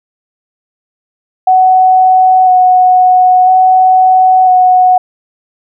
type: tone with vibrato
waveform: sine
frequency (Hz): 741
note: F#5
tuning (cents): +2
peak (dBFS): -3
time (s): 1.47-4.98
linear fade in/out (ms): 5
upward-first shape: square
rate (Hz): 0.5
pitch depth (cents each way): 12
effects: none